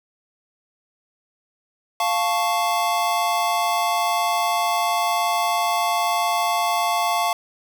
square chord, F augmented, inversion none, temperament equal with one note detuned, 698.5 / 877.5 / 1108.7 Hz, F5 / A5 / C#6, 0 / -5 / 0 cents, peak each -23 / -25 / -25 dBFS, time 2-7.33 s, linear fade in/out 2 ms, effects none

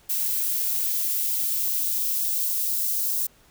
violet noise with high-pass filter sweep, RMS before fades -25 dBFS, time 0.09-3.27 s, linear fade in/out 10 ms, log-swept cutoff 1400 to 4500 Hz, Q 0.86, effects pink hiss -57 dBFS RMS until 3.5 s

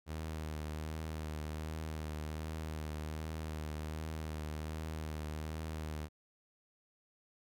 sawtooth tone with vibrato, 77.78 Hz, D#2, in tune, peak -35 dBFS, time 0.06-6.09 s, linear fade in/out 50 ms, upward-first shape triangle, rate 1.3 Hz, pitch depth 34 cents each way, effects none

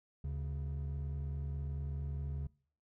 triangle tone pair together, 73.88 / 138.59 Hz, D2 / C#3, +11 / 0 cents, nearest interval major seventh, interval 1089 cents, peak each -35 / -38 dBFS, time 0.24-2.47 s, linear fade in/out 5 ms, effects noise-tail reverb RT60 0.5 s tail -25 dB re dry + tanh soft clip ceiling -29 dBFS

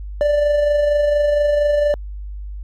triangle tone with amplitude modulation, 587.3 Hz, D5, in tune, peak -10 dBFS, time 0.21-1.94 s, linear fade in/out 0 ms, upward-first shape sine, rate 24.3 Hz, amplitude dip 35%, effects added 50 Hz sine -27 dBFS peak until 2.63 s

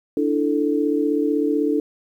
sine chord, D suspended second, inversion none, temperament equal, 293.7 / 329.6 / 440 Hz, D4 / E4 / A4, 0 / 0 / 0 cents, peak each -20 / -24 / -22 dBFS, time 0.17-1.8 s, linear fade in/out 2 ms, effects 9-bit

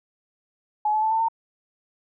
sine tone with pitch steps, 847 / 861.8 / 876.9 / 892.2 / 907.8 Hz, G#5 / A5 / A5 / A5 / A#5, +34 / -36 / -6 / +24 / -46 cents, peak -19 dBFS, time 0.85-1.285 s, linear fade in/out 5 ms, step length 87 ms, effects none

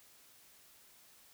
silence, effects white hiss -62 dBFS RMS until 1.33 s

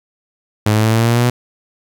sawtooth exponential sweep, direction up, 105.1 to 123.47 Hz, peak -7 dBFS, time 0.66-1.3 s, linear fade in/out 5 ms, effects 8-bit

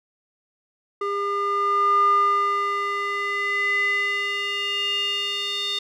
square tone with band-pass filter sweep, 403.2 Hz, G4, 49 cents sharp, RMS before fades -23 dBFS, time 1.01-5.79 s, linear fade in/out 5 ms, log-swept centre 890 to 3600 Hz, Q 5.8, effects none

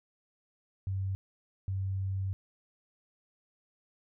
sine tone bursts at uneven times, 96.1 Hz, G2, 34 cents flat, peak -30 dBFS, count 2, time 0.87-1.15 / 1.68-2.33 s, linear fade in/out 0 ms, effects none

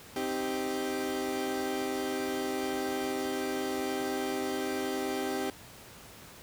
30% pulse chord, C minor, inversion none, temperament equal, 261.6 / 311.1 / 392 Hz, C4 / Eb4 / G4, 0 / 0 / 0 cents, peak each -33 / -35 / -31 dBFS, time 0.16-5.5 s, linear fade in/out 2 ms, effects pink hiss -50 dBFS RMS until 6.42 s + high-pass 60 Hz 12 dB/octave

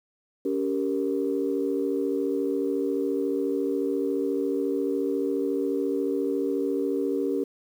sine chord, G diminished, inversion second, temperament equal with one note detuned, 281.4 / 392 / 466.2 Hz, Db4 / G4 / Bb4, +26 / 0 / 0 cents, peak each -27 / -27 / -29 dBFS, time 0.45-7.44 s, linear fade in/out 5 ms, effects tanh soft clip ceiling -14 dBFS + 9-bit

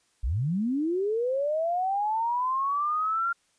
sine linear sweep, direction up, 46.17 to 1396.9 Hz, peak -24 dBFS, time 0.23-3.33 s, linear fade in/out 10 ms, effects white hiss -68 dBFS RMS until 3.58 s + resampled to 22050 Hz

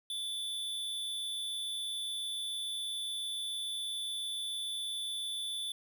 square tone with amplitude modulation, 3493 Hz, A7, 13 cents flat, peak -34 dBFS, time 0.1-5.72 s, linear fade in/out 2 ms, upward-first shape sine, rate 263 Hz, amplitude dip 40%, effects 11-bit

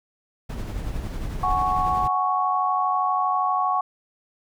brown noise with tremolo, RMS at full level -28 dBFS, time 0.49-2.08 s, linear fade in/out 10 ms, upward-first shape sine, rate 11 Hz, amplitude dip 35%
sine chord, F# suspended second, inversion none, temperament just, 740 / 832.5 / 1110 Hz, F#5 / G#5 / C#6, 0 / +4 / +2 cents, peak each -24 / -28 / -22 dBFS, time 1.43-3.81 s, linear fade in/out 5 ms
effects none

